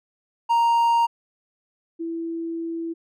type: tone pair in turn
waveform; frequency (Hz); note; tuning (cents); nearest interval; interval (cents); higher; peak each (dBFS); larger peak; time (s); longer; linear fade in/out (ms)
triangle / sine; 932.3 / 331.5; A#5 / E4; 0 / +10; octave + tritone; 1790; first; -14 / -26; first; 0.49-1.07 / 1.99-2.94; second; 20
effects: none